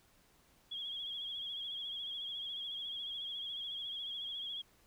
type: tone with vibrato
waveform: sine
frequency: 3303 Hz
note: G#7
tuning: 10 cents flat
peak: -39 dBFS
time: 0.71-4.62 s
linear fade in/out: 10 ms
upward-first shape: triangle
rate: 14 Hz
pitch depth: 65 cents each way
effects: pink hiss -68 dBFS RMS until 4.86 s